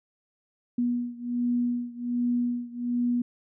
sine beating tone pair, 241.8 / 243.1 Hz, B3 / B3, -36 / -27 cents, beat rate 1.3 Hz, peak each -27 / -29 dBFS, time 0.78-3.22 s, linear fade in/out 5 ms, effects none

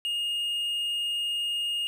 triangle tone, 2846 Hz, F7, 32 cents sharp, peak -25 dBFS, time 0.05-1.87 s, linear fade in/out 0 ms, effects none

